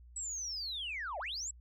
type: linear two-way sweep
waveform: sine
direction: down then up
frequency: 7902 to 554.4 to 7902 Hz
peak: -36 dBFS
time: 0.16-1.51 s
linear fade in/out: 5 ms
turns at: 1.19 s
effects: tanh soft clip ceiling -32 dBFS + added 60 Hz sine -53 dBFS peak until 1.6 s